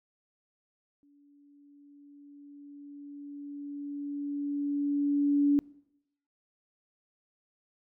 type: tone with exponential growth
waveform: sine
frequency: 286.5 Hz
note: D4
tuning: 43 cents flat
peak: -20 dBFS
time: 1.03-5.59 s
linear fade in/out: 0 ms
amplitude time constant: 990 ms
effects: noise-tail reverb RT60 0.8 s tail -24 dB re dry